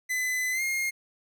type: tone with pitch glide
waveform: 45% pulse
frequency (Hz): 2014 to 2133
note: B6 to C7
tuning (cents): +33 to +33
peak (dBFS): -26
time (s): 0.09-0.91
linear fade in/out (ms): 20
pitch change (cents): +100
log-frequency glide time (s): 0.52-0.62
effects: none